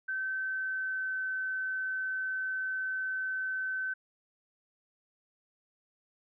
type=tone with pitch glide; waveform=sine; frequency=1539 to 1528.4 Hz; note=G6 to G6; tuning=-32 to -44 cents; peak=-31 dBFS; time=0.08-3.94 s; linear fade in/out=10 ms; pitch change=-12 cents; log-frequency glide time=0.37-1.2 s; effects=none